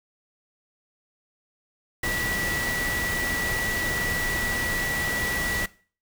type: tone in noise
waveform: sine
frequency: 1947 Hz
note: B6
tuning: 25 cents flat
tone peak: -27 dBFS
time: 2.03-5.66 s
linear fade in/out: 5 ms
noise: pink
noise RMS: -30 dBFS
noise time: 2.03-5.66 s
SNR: 0 dB
effects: noise-tail reverb RT60 0.4 s tail -19 dB re dry